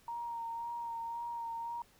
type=tone with vibrato; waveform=sine; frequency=932 Hz; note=A#5; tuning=1 cent flat; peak=-37 dBFS; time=0.08-1.82 s; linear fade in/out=2 ms; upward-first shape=sine; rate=1.9 Hz; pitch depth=22 cents each way; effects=pink hiss -65 dBFS RMS until 1.99 s